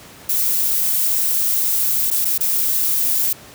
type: noise with dropouts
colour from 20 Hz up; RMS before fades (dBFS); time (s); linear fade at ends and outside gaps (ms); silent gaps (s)
violet; -18; 0.29-3.33; 5; 2.104-2.112 / 2.248-2.252 / 2.379-2.406
effects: pink hiss -41 dBFS RMS until 3.54 s + high-pass 80 Hz 12 dB/octave